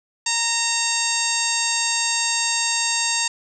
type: harmonic tone with a mistuned harmonic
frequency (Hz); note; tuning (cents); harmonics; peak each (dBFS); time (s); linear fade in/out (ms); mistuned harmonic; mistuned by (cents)
925; A#5; -14; 1 / 2 / 3 / 4 / 5 / 6 / 7 / 8 / 9; -29 / -29 / -28 / -29 / -26 / -31 / -27 / -26 / -31; 0.26-3.28; 5; 3; -29
effects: none